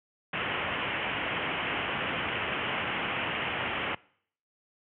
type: low-pass noise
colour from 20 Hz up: white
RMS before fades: -32 dBFS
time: 0.33-3.95 s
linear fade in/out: 5 ms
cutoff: 3100 Hz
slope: 96 dB/octave
effects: noise-tail reverb RT60 0.6 s tail -23 dB re dry + high-pass 80 Hz 12 dB/octave